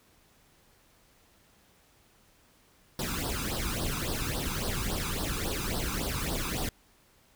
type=noise with flanger; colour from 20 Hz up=pink; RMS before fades=-32 dBFS; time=2.99-6.69 s; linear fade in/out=2 ms; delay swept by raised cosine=0.21 to 0.83 ms; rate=3.6 Hz; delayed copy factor=+0.8; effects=pink hiss -63 dBFS RMS until 7.35 s